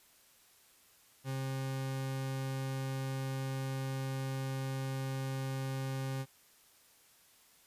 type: tone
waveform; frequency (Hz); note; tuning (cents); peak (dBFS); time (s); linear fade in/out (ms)
40% pulse; 133.7; C3; +38; -34; 1.24-6.26; 50
effects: white hiss -64 dBFS RMS until 7.66 s + resampled to 32000 Hz